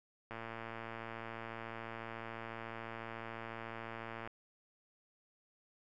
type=click train; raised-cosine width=0.5 ms; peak=-29 dBFS; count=453; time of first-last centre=0.31-4.275 s; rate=114 Hz; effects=none